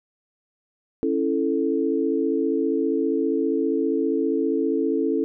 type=chord; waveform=sine; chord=A major; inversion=first; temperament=just; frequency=275 / 330 / 440 Hz; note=C#4 / E4 / A4; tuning=-14 / +2 / 0 cents; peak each=-24 dBFS; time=1.03-5.24 s; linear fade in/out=0 ms; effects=none